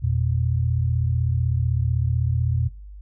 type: tone pair together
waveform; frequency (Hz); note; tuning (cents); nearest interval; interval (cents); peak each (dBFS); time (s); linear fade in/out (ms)
sine; 85.4 / 121.33; F2 / B2; -38 / -30; tritone; 608; -22; 0.02-2.69; 20
effects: noise-tail reverb RT60 0.3 s tail -19 dB re dry + added 50 Hz sine -37 dBFS peak until 3.01 s